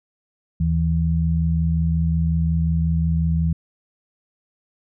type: tone pair together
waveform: sine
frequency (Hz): 77.78 / 163.29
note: D#2 / E3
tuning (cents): 0 / -16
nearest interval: octave + minor second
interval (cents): 1284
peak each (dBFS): -20 / -19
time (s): 0.6-3.53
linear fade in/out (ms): 5
effects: none